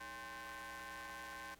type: ring-modulated tone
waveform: sawtooth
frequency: 246.9 Hz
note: B3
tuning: in tune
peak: -40 dBFS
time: 0-1.55 s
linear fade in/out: 10 ms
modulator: 1300 Hz
effects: pink hiss -67 dBFS RMS until 1.59 s + AAC 64 kbps